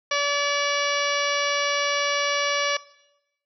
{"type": "harmonic tone", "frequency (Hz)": 574, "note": "D5", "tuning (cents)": -40, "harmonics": [1, 2, 3, 4, 5, 6, 7, 8, 9, 10], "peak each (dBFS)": [-27, -26, -29, -28, -31, -34, -36, -36, -36, -32], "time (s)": [0.11, 2.77], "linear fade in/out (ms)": 5, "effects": ["noise-tail reverb RT60 0.9 s tail -20 dB re dry"]}